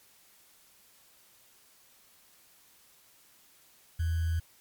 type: tone with sample-and-hold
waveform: sine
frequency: 82.41 Hz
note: E2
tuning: in tune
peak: -26 dBFS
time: 3.99-4.4 s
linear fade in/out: 10 ms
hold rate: 1575 Hz
effects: white hiss -61 dBFS RMS until 4.6 s + MP3 96 kbps